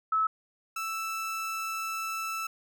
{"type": "tone pair in turn", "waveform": ["sine", "30% pulse"], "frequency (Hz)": [1300, 1320.4], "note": ["E6", "E6"], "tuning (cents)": [-24, 2], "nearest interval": "unison", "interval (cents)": 26, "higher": "second", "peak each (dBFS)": [-23, -29], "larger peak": "first", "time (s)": [[0.12, 0.27], [0.76, 2.47]], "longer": "second", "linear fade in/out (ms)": 5, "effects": []}